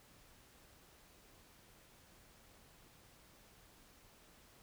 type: silence
effects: pink hiss -64 dBFS RMS until 4.62 s